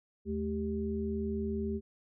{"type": "tone cluster", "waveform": "sine", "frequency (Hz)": [78.4, 215.6, 392], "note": ["D#2", "A3", "G4"], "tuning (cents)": [14, -35, 0], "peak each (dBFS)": [-38, -34, -36], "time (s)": [0.25, 1.81], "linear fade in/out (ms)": 50, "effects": []}